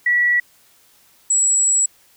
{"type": "tone pair in turn", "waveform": "sine", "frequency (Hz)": [1941, 7764], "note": ["B6", "B8"], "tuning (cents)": [-31, -31], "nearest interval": "2 octaves", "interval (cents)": 2400, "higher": "second", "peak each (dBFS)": -13, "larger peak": "neither", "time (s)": [[0.06, 0.4], [1.3, 1.86]], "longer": "second", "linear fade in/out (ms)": 5, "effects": ["white hiss -54 dBFS RMS until 2.16 s"]}